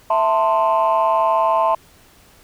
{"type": "chord", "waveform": "sine", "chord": "A minor", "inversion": "second", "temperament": "equal with one note detuned", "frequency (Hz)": [659.3, 889.7, 1046.5], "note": ["E5", "A5", "C6"], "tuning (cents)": [0, 19, 0], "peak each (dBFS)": -17, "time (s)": [0.1, 1.75], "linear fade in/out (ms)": 5, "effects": ["tanh soft clip ceiling -8 dBFS", "pink hiss -50 dBFS RMS until 2.43 s"]}